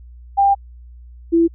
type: tone pair in turn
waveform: sine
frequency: 795 / 334.3 Hz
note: G5 / E4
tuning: +24 / +24 cents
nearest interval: octave + minor third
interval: 1500 cents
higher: first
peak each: -10 dBFS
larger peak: neither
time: 0.37-0.55 / 1.32-1.48 s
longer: first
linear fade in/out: 20 ms
effects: added 60 Hz sine -37 dBFS peak until 1.54 s